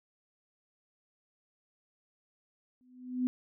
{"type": "tone with exponential growth", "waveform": "sine", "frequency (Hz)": 251.6, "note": "B3", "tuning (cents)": 32, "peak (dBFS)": -24, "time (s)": [2.81, 3.27], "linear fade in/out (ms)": 0, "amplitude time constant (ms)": 99, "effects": []}